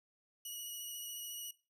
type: tone with vibrato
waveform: 10% pulse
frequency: 2917 Hz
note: F#7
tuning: 25 cents flat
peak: -35 dBFS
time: 0.45-1.51 s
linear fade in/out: 5 ms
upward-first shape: sine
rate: 14 Hz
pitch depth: 14 cents each way
effects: noise-tail reverb RT60 0.3 s tail -19 dB re dry